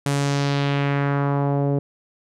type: tone with low-pass filter sweep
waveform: sawtooth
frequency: 141.3 Hz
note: C#3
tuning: 34 cents sharp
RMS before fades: -21 dBFS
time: 0.06-1.79 s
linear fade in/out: 2 ms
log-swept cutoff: 10000 to 480 Hz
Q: 1.6
effects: none